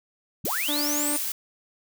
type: linear sweep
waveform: sine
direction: up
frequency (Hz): 86.2 to 9320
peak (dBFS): -28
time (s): 0.44-1.18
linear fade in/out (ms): 5
type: noise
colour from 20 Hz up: blue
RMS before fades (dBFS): -29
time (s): 0.45-1.32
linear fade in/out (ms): 2
type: tone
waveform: sawtooth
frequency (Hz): 293.7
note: D4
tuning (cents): 0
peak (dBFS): -24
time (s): 0.68-1.17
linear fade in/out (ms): 10
effects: none